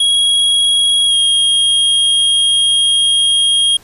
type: tone with pitch glide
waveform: square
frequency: 3308 to 3253 Hz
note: G#7 to G#7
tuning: -8 to -37 cents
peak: -10 dBFS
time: 0-3.77 s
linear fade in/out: 5 ms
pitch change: -29 cents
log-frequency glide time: 1.08-1.14 s
effects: pink hiss -44 dBFS RMS until 3.83 s + resampled to 32000 Hz